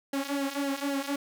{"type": "tone with flanger", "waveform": "sawtooth", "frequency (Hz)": 278.7, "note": "C#4", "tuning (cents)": 9, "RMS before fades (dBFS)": -31, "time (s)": [0.13, 1.16], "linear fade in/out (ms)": 5, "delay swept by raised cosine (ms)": [0.82, 3.72], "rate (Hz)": 3.8, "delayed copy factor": -0.8, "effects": []}